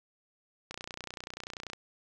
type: click train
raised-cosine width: 0.2 ms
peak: -22 dBFS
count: 32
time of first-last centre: 0.71-1.733 s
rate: 30.3 Hz
effects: none